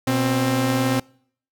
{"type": "tone pair together", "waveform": "sawtooth", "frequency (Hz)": [122.74, 263.7], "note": ["B2", "C4"], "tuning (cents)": [-10, 14], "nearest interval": "octave + minor second", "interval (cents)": 1324, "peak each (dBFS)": [-19, -16], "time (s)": [0.07, 1], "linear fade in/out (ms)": 5, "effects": ["noise-tail reverb RT60 0.6 s tail -26 dB re dry"]}